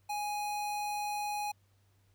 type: tone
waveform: square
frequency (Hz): 830.6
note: G#5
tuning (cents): 0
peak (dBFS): -34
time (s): 0.09-1.52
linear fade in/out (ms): 10
effects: added 98 Hz sine -66 dBFS peak until 2.14 s + pink hiss -74 dBFS RMS until 2.14 s